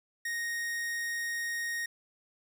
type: tone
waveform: 45% pulse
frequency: 1864.7 Hz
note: A#6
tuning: in tune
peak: -32 dBFS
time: 0.25-1.86 s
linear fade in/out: 5 ms
effects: none